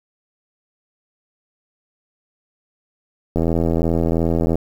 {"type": "click train", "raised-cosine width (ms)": 2, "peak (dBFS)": -6, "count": 100, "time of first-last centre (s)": [3.36, 4.556], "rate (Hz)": 82.8, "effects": ["7-bit"]}